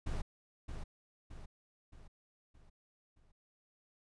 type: noise with echo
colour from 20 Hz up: brown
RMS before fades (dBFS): -36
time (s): 0.06-0.22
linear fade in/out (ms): 10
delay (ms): 620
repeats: 5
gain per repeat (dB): -6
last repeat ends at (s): 3.32
effects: resampled to 22050 Hz